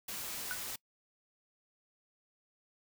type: noise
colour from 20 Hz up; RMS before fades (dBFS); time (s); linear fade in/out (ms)
white; -41; 0.08-0.76; 5
type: tone with exponential decay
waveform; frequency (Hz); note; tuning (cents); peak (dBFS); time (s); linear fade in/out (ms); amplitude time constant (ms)
sine; 1480; F#6; 0; -31; 0.51-0.6; 0; 18
effects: noise-tail reverb RT60 0.1 s tail -24 dB re dry